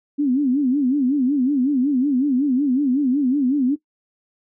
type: tone with vibrato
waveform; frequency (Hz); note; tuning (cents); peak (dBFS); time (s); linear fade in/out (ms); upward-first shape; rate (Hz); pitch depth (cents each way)
sine; 270; C#4; -45; -15; 0.18-3.76; 20; sine; 5.4; 160
effects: noise-tail reverb RT60 0.1 s tail -18 dB re dry